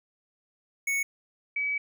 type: tone pair in turn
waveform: square / sine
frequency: 2217 / 2282 Hz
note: C#7 / C#7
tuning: 0 / +50 cents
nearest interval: minor second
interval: 50 cents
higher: second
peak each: -26 dBFS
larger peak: neither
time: 0.87-1.03 / 1.56-1.78 s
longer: second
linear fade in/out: 5 ms
effects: none